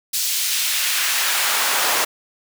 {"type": "noise with high-pass filter sweep", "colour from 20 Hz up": "pink", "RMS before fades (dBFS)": -20, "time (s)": [0.13, 2.05], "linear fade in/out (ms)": 10, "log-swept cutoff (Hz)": [4700, 650], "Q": 0.9, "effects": []}